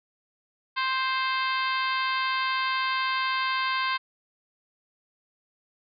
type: harmonic tone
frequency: 524 Hz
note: C5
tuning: 2 cents sharp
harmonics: 2 / 3 / 4 / 5 / 6 / 7 / 8 / 9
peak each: -27 / -31 / -33 / -35 / -37 / -38 / -39 / -40 dBFS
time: 0.76-3.98 s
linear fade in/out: 20 ms
effects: none